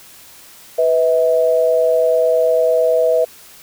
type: tone pair together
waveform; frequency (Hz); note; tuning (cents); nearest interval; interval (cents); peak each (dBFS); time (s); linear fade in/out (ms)
sine; 495.4 / 644.5; B4 / E5; +5 / -39; perfect fourth; 456; -14; 0.78-3.25; 10
effects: white hiss -42 dBFS RMS until 3.62 s